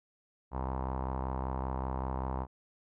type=tone with low-pass filter; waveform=sawtooth; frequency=65.2 Hz; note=C2; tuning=5 cents flat; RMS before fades=-35 dBFS; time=0.51-2.47 s; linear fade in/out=50 ms; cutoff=950 Hz; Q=4.5; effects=none